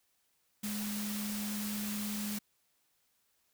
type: tone in noise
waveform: sine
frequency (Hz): 208.5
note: G#3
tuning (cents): +7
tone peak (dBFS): -36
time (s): 0.63-2.39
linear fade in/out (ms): 10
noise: white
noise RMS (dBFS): -41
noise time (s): 0.63-2.39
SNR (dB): +2
effects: white hiss -75 dBFS RMS until 3.53 s